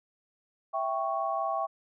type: chord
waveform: sine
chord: C# diminished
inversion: first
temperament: equal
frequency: 659.3 / 784 / 1108.7 Hz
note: E5 / G5 / C#6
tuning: 0 / 0 / 0 cents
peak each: -32 dBFS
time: 0.73-1.67 s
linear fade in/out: 20 ms
effects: none